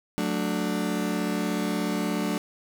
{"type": "chord", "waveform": "35% pulse", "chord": "D major", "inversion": "first", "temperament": "just", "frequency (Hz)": [183.54, 220.2, 293.7], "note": ["F#3", "A3", "D4"], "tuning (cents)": [-14, 2, 0], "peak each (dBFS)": -28, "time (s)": [0.18, 2.38], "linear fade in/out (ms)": 0, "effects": []}